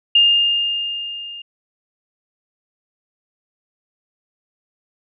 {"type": "tone with level ramp", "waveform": "sine", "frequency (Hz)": 2818, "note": "F7", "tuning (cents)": 15, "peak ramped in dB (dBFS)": [-8, -31], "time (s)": [0.15, 1.42], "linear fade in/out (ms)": 5, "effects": []}